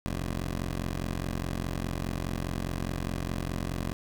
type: tone pair together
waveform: 10% pulse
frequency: 44.85 / 73.42 Hz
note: F1 / D2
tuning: +47 / 0 cents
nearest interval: major sixth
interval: 853 cents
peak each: -23 / -31 dBFS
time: 0.06-3.93 s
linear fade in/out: 0 ms
effects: none